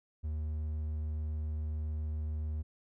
triangle tone, 76.8 Hz, D#2, 22 cents flat, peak -31 dBFS, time 0.23-2.63 s, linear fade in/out 20 ms, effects none

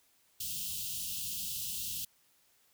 white band-stop noise, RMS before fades -38 dBFS, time 0.4-2.05 s, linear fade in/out 5 ms, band 210 to 2700 Hz, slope 96 dB/octave, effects white hiss -69 dBFS RMS until 2.73 s

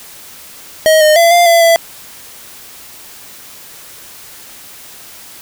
square tone with pitch steps, 630 / 613 / 676 / 696 / 675 / 668 Hz, D#5 / D#5 / E5 / F5 / E5 / E5, +21 / -26 / +43 / -6 / +41 / +23 cents, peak -6 dBFS, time 0.86-1.76 s, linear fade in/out 0 ms, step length 150 ms, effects white hiss -35 dBFS RMS until 5.41 s

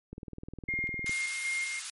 click train, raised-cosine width 3 ms, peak -28 dBFS, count 20, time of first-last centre 0.13-1.094 s, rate 19.7 Hz
sine tone with tremolo, 2126 Hz, C7, 27 cents sharp, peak -29 dBFS, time 0.68-1.8 s, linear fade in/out 10 ms, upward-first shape square, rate 2.6 Hz, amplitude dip 40%
white high-pass noise, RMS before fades -38 dBFS, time 1.06-1.9 s, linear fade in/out 2 ms, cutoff 1200 Hz, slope 24 dB/octave
effects MP3 48 kbps

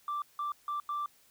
sine tone bursts at uneven times, 1174.7 Hz, D6, in tune, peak -30 dBFS, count 4, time 0.08-0.22 / 0.39-0.52 / 0.68-0.8 / 0.89-1.06 s, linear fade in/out 2 ms, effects tanh soft clip ceiling -29 dBFS + white hiss -64 dBFS RMS until 1.3 s

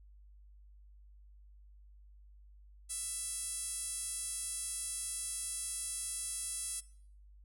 5% pulse tone with band-pass filter, 663 Hz, E5, 10 cents sharp, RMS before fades -40 dBFS, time 2.89-6.81 s, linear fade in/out 20 ms, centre 10000 Hz, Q 5.4, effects noise-tail reverb RT60 0.6 s tail -19 dB re dry + added 50 Hz sine -55 dBFS peak until 7.44 s

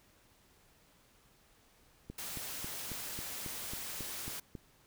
click train, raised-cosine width 3 ms, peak -30 dBFS, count 10, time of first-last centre 2.1-4.552 s, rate 3.67 Hz
white noise, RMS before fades -42 dBFS, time 2.18-4.4 s, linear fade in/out 5 ms
effects pink hiss -66 dBFS RMS until 4.86 s

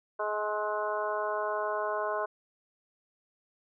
harmonic tone with a mistuned harmonic, 210.9 Hz, G#3, 27 cents sharp, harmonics 2 / 3 / 4 / 5 / 6 / 7, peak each -36 / -33 / -39 / -34 / -41 / -39 dBFS, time 0.19-2.26 s, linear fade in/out 10 ms, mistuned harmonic 6, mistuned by +21 cents, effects none

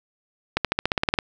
accelerating click train, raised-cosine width 0.3 ms, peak -4 dBFS, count 11, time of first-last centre 0.57-1.188 s, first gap 77 ms, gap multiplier 0.95, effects none

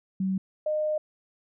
sine tone pair in turn, 190.1 / 612 Hz, F#3 / D#5, +47 / -29 cents, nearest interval octave + minor sixth, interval 2024 cents, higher second, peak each -24 dBFS, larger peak neither, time 0.2-0.38 / 0.66-0.98 s, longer second, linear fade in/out 5 ms, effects none

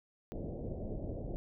pink low-pass noise, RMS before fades -40 dBFS, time 0.32-1.36 s, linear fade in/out 0 ms, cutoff 650 Hz, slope 48 dB/octave, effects none

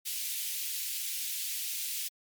white high-pass noise, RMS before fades -35 dBFS, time 0.05-2.09 s, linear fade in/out 20 ms, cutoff 2400 Hz, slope 24 dB/octave, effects MP3 96 kbps

